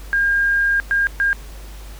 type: tone bursts at uneven times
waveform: sine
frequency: 1612 Hz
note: G6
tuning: 48 cents sharp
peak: -14 dBFS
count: 3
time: 0.13-0.8 / 0.91-1.07 / 1.2-1.33 s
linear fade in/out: 0 ms
effects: added 50 Hz sine -33 dBFS peak until 1.99 s + pink hiss -43 dBFS RMS until 1.99 s